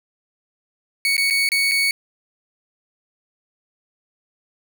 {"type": "tone with dropouts", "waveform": "30% pulse", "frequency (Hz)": 2227, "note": "C#7", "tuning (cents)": 7, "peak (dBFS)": -14, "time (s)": [1.05, 1.91], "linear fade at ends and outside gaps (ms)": 1, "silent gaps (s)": [[1.167, 1.179], [1.301, 1.307], [1.49, 1.518], [1.713, 1.717]], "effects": []}